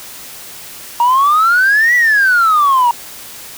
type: exponential two-way sweep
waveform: sine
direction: up then down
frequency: 934 to 1975.5 to 934 Hz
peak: -6 dBFS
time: 1-2.91 s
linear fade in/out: 2 ms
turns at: 1.95 s
effects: tanh soft clip ceiling -5 dBFS + white hiss -32 dBFS RMS until 3.57 s